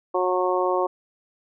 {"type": "harmonic tone", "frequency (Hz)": 182.4, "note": "F#3", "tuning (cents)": -24, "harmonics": [2, 3, 4, 5, 6], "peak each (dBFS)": [-24, -25, -28, -28, -27], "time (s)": [0.14, 0.87], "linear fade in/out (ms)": 10, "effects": []}